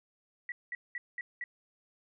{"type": "tone bursts", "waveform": "sine", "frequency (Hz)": 1942, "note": "B6", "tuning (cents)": -30, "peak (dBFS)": -35, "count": 5, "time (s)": [0.49, 1.44], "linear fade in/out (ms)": 2, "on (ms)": 30, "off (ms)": 200, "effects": []}